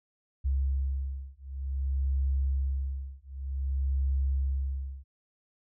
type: beating tone pair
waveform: sine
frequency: 67.3 / 67.84 Hz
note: C2 / C#2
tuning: +49 / -37 cents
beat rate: 0.54 Hz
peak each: -30 dBFS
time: 0.44-5.04 s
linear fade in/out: 20 ms
effects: none